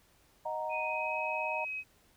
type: chord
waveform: sine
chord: D# minor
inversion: none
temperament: equal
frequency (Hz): 622.3 / 740 / 932.3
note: D#5 / F#5 / A#5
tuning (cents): 0 / 0 / 0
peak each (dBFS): -37 / -41 / -36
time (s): 0.45-1.65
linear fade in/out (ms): 10
type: tone with pitch glide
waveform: sine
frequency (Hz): 2492 to 2540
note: D#7 to D#7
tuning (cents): +2 to +35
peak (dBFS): -35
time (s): 0.69-1.84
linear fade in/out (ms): 50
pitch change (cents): +33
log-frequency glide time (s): 0.81-1.16
effects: pink hiss -66 dBFS RMS until 2.16 s